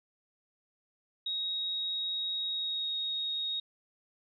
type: tone with pitch glide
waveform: sine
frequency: 3781 to 3751 Hz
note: A#7 to A#7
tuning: +24 to +10 cents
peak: -31 dBFS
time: 1.26-3.6 s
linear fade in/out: 5 ms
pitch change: -14 cents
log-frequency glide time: 2.45-2.91 s
effects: none